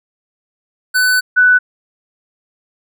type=tone pair in turn; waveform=square / sine; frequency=1500 / 1491.4 Hz; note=F#6 / F#6; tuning=+23 / +13 cents; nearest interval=unison; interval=10 cents; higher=first; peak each=-11 / -6 dBFS; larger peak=second; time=0.94-1.21 / 1.36-1.59 s; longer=first; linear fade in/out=20 ms; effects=none